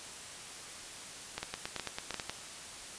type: clicks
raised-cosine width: 0.2 ms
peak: -18 dBFS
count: 12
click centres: 1.38 / 1.43 / 1.54 / 1.655 / 1.763 / 1.797 / 1.873 / 1.985 / 2.107 / 2.143 / 2.198 / 2.296 s
effects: white hiss -46 dBFS RMS until 2.98 s + resampled to 22050 Hz